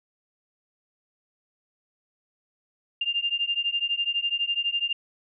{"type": "beating tone pair", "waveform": "sine", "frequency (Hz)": [2794, 2806], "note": ["F7", "F7"], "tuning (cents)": [0, 8], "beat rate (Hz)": 12, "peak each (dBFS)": -27, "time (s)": [3.01, 4.93], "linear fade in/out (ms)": 5, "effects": []}